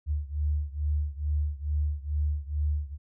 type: beating tone pair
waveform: sine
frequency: 73.42 / 75.72 Hz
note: D2 / D#2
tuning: 0 / -47 cents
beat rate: 2.3 Hz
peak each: -28 / -30 dBFS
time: 0.06-2.98 s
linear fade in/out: 50 ms
effects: none